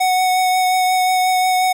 square tone with vibrato, 740 Hz, F#5, in tune, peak -14 dBFS, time 0-1.73 s, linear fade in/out 10 ms, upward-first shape triangle, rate 5.6 Hz, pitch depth 14 cents each way, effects none

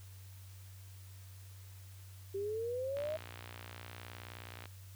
sine exponential sweep, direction up, 386.7 to 635 Hz, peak -35 dBFS, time 2.34-3.17 s, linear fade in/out 10 ms
click train, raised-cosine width 0.3 ms, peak -31 dBFS, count 101, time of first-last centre 2.97-4.656 s, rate 59.3 Hz
effects added 95 Hz sine -50 dBFS peak until 4.95 s + white hiss -61 dBFS RMS until 4.95 s

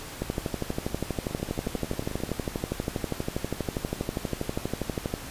two click trains, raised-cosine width 2 ms, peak -14 / -21 dBFS, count 62 / 12, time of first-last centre 0.22-5.139 / 1.31-2.292 s, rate 12.4 / 11.2 Hz, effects pink hiss -40 dBFS RMS until 5.3 s + resampled to 32000 Hz

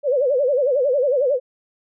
sine tone with vibrato, 538 Hz, C5, 48 cents sharp, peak -15 dBFS, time 0.03-1.4 s, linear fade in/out 50 ms, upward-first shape sine, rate 11 Hz, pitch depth 170 cents each way, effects none

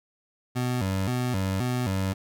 25% pulse tone with vibrato, 109.2 Hz, A2, 13 cents flat, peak -21 dBFS, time 0.55-2.14 s, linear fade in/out 20 ms, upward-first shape square, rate 1.9 Hz, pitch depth 230 cents each way, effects none

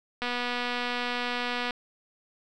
click train, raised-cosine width 0.3 ms, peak -15 dBFS, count 364, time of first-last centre 0.22-1.708 s, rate 244 Hz, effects none

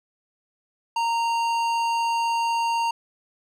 sine tone with tanh clipping, 926 Hz, A#5, 12 cents flat, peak -23 dBFS, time 0.96-2.91 s, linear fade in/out 5 ms, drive 15 dB, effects none

